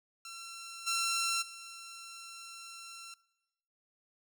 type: tone with level steps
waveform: 10% pulse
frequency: 1354 Hz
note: E6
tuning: 46 cents sharp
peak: -36 / -22 / -38 dBFS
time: 0.25-3.14 s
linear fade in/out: 2 ms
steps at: 0.86 / 1.41 s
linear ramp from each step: 20 ms
effects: noise-tail reverb RT60 1.0 s tail -21 dB re dry